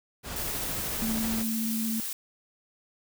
pink noise with tremolo, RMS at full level -35 dBFS, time 0.23-1.45 s, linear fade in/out 50 ms, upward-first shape sine, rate 13 Hz, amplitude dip 30%
blue noise, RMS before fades -34 dBFS, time 0.36-2.13 s, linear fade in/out 2 ms
sine tone with vibrato, 223.3 Hz, A3, 26 cents sharp, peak -28 dBFS, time 1.02-2 s, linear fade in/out 0 ms, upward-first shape sine, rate 17 Hz, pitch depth 16 cents each way
effects none

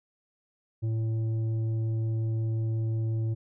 sine tone with tanh clipping, 111.8 Hz, A2, 28 cents sharp, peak -27 dBFS, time 0.82-3.35 s, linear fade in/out 20 ms, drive 7 dB, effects none

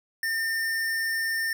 square tone, 1808 Hz, A6, 47 cents sharp, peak -26 dBFS, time 0.23-1.53 s, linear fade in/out 2 ms, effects none

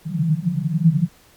white band-pass noise, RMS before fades -19 dBFS, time 0.05-1.09 s, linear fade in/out 50 ms, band 150 to 170 Hz, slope 96 dB/octave, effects pink hiss -52 dBFS RMS until 1.36 s + MP3 96 kbps

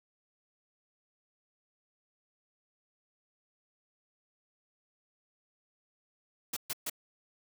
white noise bursts, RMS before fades -35 dBFS, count 3, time 6.53-6.898 s, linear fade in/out 5 ms, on 36 ms, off 130 ms, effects none

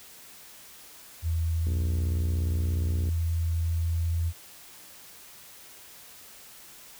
sine tone with pitch glide, 82.41 to 83.61 Hz, E2 to E2, 0 to +25 cents, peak -24 dBFS, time 1.22-4.33 s, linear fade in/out 50 ms, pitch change +25 cents, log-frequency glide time 1.86-4.09 s
click train, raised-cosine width 3 ms, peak -25 dBFS, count 86, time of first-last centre 1.67-3.089 s, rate 59.9 Hz
effects white hiss -49 dBFS RMS until 6.99 s

